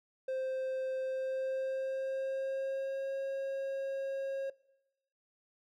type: tone with pitch glide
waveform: triangle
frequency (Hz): 523.3 to 542.4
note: C5 to C#5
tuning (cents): 0 to -38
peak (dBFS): -31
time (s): 0.28-4.5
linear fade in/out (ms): 5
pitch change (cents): +62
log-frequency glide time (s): 1.02-3.16
effects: noise-tail reverb RT60 0.9 s tail -22 dB re dry